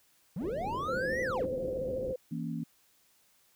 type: linear two-way sweep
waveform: triangle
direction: up then down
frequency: 140.2 to 2008 to 164.9 Hz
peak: -31 dBFS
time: 0.36-1.46 s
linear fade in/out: 5 ms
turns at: 1.22 s
type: low-pass noise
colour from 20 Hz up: white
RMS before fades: -40 dBFS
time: 0.4-2.14 s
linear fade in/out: 20 ms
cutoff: 550 Hz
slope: 48 dB/octave
type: tone with vibrato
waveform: sine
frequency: 517 Hz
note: C5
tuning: 21 cents flat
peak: -32 dBFS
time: 0.88-2.16 s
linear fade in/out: 5 ms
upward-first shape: sine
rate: 14 Hz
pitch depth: 51 cents each way
type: chord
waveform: sine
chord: A# diminished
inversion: second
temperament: equal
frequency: 164.81 / 233.1 / 277.2 Hz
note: E3 / A#3 / C#4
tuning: 0 / 0 / 0 cents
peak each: -36 / -37 / -40 dBFS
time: 2.31-2.64 s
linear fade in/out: 10 ms
effects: white hiss -67 dBFS RMS until 3.55 s